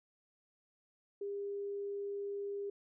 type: tone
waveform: sine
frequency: 402.5 Hz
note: G4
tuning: 46 cents sharp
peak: -37 dBFS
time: 1.21-2.7 s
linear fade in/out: 5 ms
effects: none